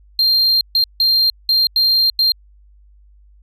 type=tone bursts at uneven times; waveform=triangle; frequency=4186 Hz; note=C8; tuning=in tune; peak=-10 dBFS; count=6; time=0.19-0.61 / 0.75-0.84 / 1-1.3 / 1.49-1.67 / 1.76-2.1 / 2.19-2.32 s; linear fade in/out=2 ms; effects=added 50 Hz sine -45 dBFS peak until 3.42 s